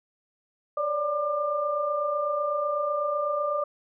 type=tone cluster; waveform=sine; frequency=561 / 589 / 1196 Hz; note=C#5 / D5 / D6; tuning=+21 / +5 / +31 cents; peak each=-34 / -27 / -28 dBFS; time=0.77-3.64 s; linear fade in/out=5 ms; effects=none